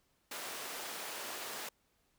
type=high-pass noise; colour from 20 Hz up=pink; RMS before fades=-43 dBFS; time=0.31-1.69 s; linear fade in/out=5 ms; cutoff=480 Hz; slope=12 dB/octave; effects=pink hiss -75 dBFS RMS until 2.18 s